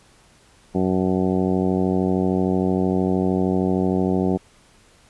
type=harmonic tone with a mistuned harmonic; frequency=93.1 Hz; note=F#2; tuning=11 cents sharp; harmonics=1 / 2 / 3 / 4 / 5 / 6 / 7 / 8 / 9; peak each=-29 / -21 / -24 / -24 / -29 / -34 / -32 / -32 / -39 dBFS; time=0.74-4.38 s; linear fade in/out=20 ms; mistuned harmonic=9; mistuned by=+53 cents; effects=pink hiss -54 dBFS RMS until 5.09 s + resampled to 24000 Hz